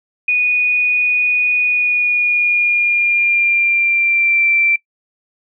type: tone with pitch glide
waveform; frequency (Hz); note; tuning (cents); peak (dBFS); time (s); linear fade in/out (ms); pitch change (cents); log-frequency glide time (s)
sine; 2469 to 2347; D#7 to D7; -14 to -2; -11; 0.28-4.76; 5; -88; 1.64-4.48
effects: noise-tail reverb RT60 0.1 s tail -22 dB re dry